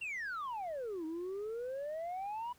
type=exponential two-way sweep; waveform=sine; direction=down then up; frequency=2811 to 311.1 to 991 Hz; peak=-35 dBFS; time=0.01-2.53 s; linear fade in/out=10 ms; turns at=1.05 s; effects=tanh soft clip ceiling -36 dBFS + pink hiss -66 dBFS RMS until 2.58 s